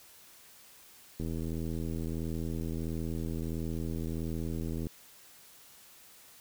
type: click train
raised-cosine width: 3 ms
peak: -24 dBFS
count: 300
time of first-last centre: 1.2-4.869 s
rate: 81.5 Hz
effects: white hiss -56 dBFS RMS until 6.4 s